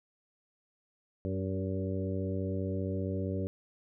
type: harmonic tone with a mistuned harmonic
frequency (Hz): 95.1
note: F#2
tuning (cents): +48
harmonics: 1 / 2 / 3 / 4 / 5 / 6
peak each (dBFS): -34 / -37 / -39 / -40 / -41 / -42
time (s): 1.25-3.47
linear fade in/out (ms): 0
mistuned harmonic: 4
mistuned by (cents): +20
effects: none